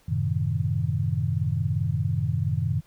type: chord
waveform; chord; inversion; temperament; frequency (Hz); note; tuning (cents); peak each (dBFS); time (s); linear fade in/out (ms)
sine; F# diminished seventh; none; equal with one note detuned; 92.87 / 110 / 130.81 / 155.56; F#2 / A2 / C3 / Eb3; +7 / 0 / 0 / 0; -28; 0.08-2.81; 10
effects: pink hiss -61 dBFS RMS until 2.86 s